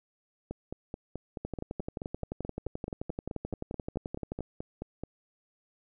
two click trains, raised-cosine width 2 ms, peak -23 / -21 dBFS, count 22 / 35, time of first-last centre 0.51-5.036 / 1.45-4.407 s, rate 4.64 / 11.5 Hz, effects none

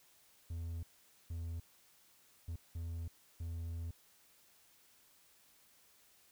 triangle tone bursts at uneven times, 83.6 Hz, E2, 25 cents sharp, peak -37 dBFS, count 5, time 0.5-0.83 / 1.3-1.6 / 2.48-2.56 / 2.75-3.08 / 3.4-3.91 s, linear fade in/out 5 ms, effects white hiss -67 dBFS RMS until 6.31 s

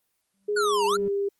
triangle tone with exponential growth, 196 Hz, G3, in tune, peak -29 dBFS, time 0.34-1.08 s, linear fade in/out 0 ms, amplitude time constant 160 ms
sine tone with pitch glide, 415.3 to 399.8 Hz, G#4 to G4, 0 to +34 cents, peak -23 dBFS, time 0.48-1.29 s, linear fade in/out 10 ms, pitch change -66 cents, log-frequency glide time 0.68-1.1 s
square exponential two-way sweep, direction down then up, 1499 to 873 to 1464 Hz, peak -24 dBFS, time 0.56-0.97 s, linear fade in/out 10 ms, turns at 0.86 s
effects white hiss -74 dBFS RMS until 1.39 s + Opus 24 kbps

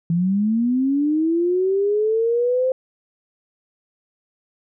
sine linear sweep, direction up, 164.1 to 523.3 Hz, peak -16 dBFS, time 0.1-2.72 s, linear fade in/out 2 ms, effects none

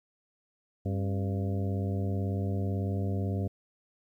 harmonic tone with a mistuned harmonic, 98 Hz, G2, in tune, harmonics 1 / 2 / 3 / 4 / 5 / 6 / 7, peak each -29 / -35 / -39 / -41 / -43 / -45 / -46 dBFS, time 0.85-3.48 s, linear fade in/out 10 ms, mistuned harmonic 3, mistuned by -120 cents, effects 11-bit

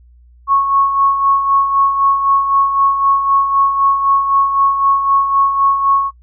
sine tone with tremolo, 1102 Hz, C#6, 11 cents flat, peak -8 dBFS, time 0.47-6.11 s, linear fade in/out 50 ms, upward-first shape sine, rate 3.9 Hz, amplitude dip 55%, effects noise-tail reverb RT60 0.1 s tail -21 dB re dry + added 60 Hz sine -42 dBFS peak until 6.22 s

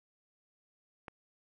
click, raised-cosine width 0.5 ms, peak -28 dBFS, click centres 1.082 s, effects none

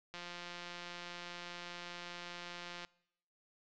click train, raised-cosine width 0.2 ms, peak -28 dBFS, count 475, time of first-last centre 0.14-2.849 s, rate 175 Hz, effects noise-tail reverb RT60 0.8 s tail -24 dB re dry + low-pass 5000 Hz 12 dB/octave

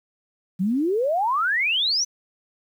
sine exponential sweep, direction up, 174.9 to 6140 Hz, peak -19 dBFS, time 0.59-2.05 s, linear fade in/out 20 ms, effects 9-bit

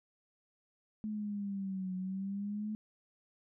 sine exponential two-way sweep, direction down then up, 215.8 to 183.9 to 215.8 Hz, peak -35 dBFS, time 1.04-2.75 s, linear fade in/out 0 ms, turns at 1.95 s, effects none

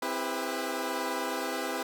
15% pulse chord, C major seventh, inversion none, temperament equal with one note detuned, 261.6 / 329.6 / 401.9 / 493.9 Hz, C4 / E4 / G4 / B4, 0 / 0 / +43 / 0 cents, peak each -30 dBFS, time 0.02-1.83 s, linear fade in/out 5 ms, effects none

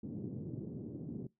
pink band-pass noise, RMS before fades -43 dBFS, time 0.03-1.27 s, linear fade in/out 5 ms, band 120 to 340 Hz, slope 24 dB/octave, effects noise-tail reverb RT60 0.2 s tail -22 dB re dry

